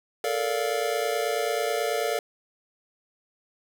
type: chord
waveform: square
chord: Bb major seventh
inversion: third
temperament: just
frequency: 437 / 466.2 / 582.7 / 699.2 Hz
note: A4 / Bb4 / D5 / F5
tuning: -12 / 0 / -14 / +2 cents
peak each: -31 dBFS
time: 0.24-2.19 s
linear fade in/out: 2 ms
effects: none